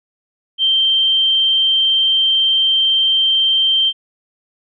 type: tone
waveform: sine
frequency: 3139 Hz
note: G7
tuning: 2 cents sharp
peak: -11 dBFS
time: 0.58-3.93 s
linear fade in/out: 50 ms
effects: none